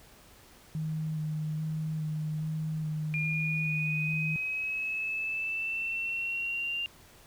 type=tone with vibrato; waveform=sine; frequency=155.56 Hz; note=D#3; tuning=in tune; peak=-30 dBFS; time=0.75-4.36 s; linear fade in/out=0 ms; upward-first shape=square; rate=1.2 Hz; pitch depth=14 cents each way
type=exponential sweep; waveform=sine; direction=up; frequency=2407 to 2794 Hz; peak=-30 dBFS; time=3.14-6.86 s; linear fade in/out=0 ms
effects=pink hiss -56 dBFS RMS until 7.26 s